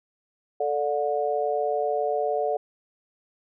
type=chord; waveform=sine; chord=D major; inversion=second; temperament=equal with one note detuned; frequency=440 / 587.3 / 723.9 Hz; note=A4 / D5 / F#5; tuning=0 / 0 / -38 cents; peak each=-27 dBFS; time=0.6-2.57 s; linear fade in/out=5 ms; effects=none